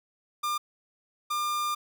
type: tone bursts at uneven times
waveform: 45% pulse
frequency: 1200 Hz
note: D6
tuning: 37 cents sharp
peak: -27 dBFS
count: 2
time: 0.43-0.58 / 1.3-1.75 s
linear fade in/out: 10 ms
effects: none